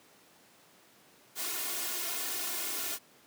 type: noise with comb filter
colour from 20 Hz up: white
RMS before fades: -35 dBFS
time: 1.35-2.99 s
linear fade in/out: 50 ms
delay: 2.8 ms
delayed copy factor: +0.95
effects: pink hiss -60 dBFS RMS until 3.26 s + high-pass 200 Hz 12 dB/octave